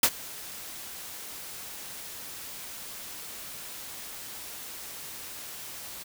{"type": "noise with ADSR envelope", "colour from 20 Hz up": "white", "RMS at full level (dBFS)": -18, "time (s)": [0.03, 6.04], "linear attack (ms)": 4, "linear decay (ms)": 59, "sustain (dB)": -23, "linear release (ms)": 17, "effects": []}